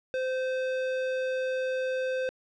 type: tone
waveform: square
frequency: 517 Hz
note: C5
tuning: 21 cents flat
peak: -28 dBFS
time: 0.14-2.29 s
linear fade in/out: 0 ms
effects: low-pass 3000 Hz 12 dB/octave